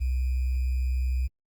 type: tone with sample-and-hold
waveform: sine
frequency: 63.5 Hz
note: B1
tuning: 49 cents sharp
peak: -23 dBFS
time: 0-1.28 s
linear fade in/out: 20 ms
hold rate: 2450 Hz
effects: Opus 24 kbps